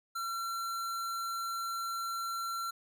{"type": "tone", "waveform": "square", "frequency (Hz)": 1360, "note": "F6", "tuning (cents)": -46, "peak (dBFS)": -35, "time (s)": [0.15, 2.71], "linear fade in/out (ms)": 10, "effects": []}